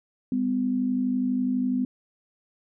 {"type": "tone pair together", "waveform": "sine", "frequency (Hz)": [200.5, 252.6], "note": ["G3", "B3"], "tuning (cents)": [39, 39], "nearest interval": "major third", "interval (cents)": 400, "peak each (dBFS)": [-29, -23], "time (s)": [0.32, 1.85], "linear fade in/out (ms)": 2, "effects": []}